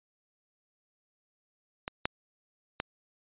clicks, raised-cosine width 0.3 ms, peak -17 / -11 / -14 dBFS, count 3, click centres 1.879 / 2.055 / 2.801 s, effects resampled to 8000 Hz

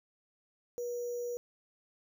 sine tone with sample-and-hold, 482.2 Hz, B4, 41 cents flat, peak -34 dBFS, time 0.78-1.37 s, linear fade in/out 0 ms, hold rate 6300 Hz, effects none

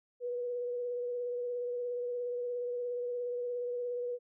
sine tone with vibrato, 487.6 Hz, B4, 22 cents flat, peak -33 dBFS, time 0.2-4.19 s, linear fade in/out 50 ms, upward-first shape triangle, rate 17 Hz, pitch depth 24 cents each way, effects none

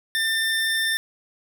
25% pulse tone, 1794 Hz, A6, 33 cents sharp, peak -17 dBFS, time 0.15-0.97 s, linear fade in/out 0 ms, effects none

